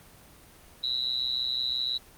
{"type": "tone with amplitude modulation", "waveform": "sine", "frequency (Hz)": 3918, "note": "B7", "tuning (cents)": -15, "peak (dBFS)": -22, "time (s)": [0.83, 1.98], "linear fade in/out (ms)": 10, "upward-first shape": "sine", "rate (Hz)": 126, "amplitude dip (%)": 100, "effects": ["pink hiss -53 dBFS RMS until 2.17 s", "Opus 24 kbps"]}